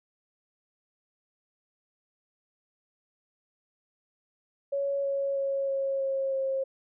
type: tone with pitch steps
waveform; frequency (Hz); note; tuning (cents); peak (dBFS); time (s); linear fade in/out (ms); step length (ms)
sine; 558 / 553.5 / 549 / 544.6 / 540.2 / 535.9; C#5 / C#5 / C#5 / C#5 / C#5 / C5; +11 / -3 / -17 / -31 / -45 / +41; -26; 4.72-6.64; 10; 320
effects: none